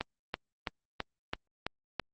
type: click train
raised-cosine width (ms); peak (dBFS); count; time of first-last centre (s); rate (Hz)
0.3; -16; 7; 0.01-1.997; 3.02
effects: Opus 32 kbps